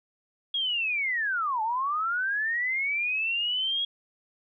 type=linear two-way sweep; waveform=sine; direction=down then up; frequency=3322 to 850 to 3322 Hz; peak=-25 dBFS; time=0.54-3.85 s; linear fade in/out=5 ms; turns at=1.62 s; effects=none